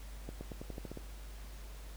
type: accelerating click train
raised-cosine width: 2 ms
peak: -29 dBFS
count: 9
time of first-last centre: 0.29-0.973 s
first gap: 120 ms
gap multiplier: 0.9
effects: added 50 Hz sine -45 dBFS peak until 1.96 s + pink hiss -56 dBFS RMS until 1.96 s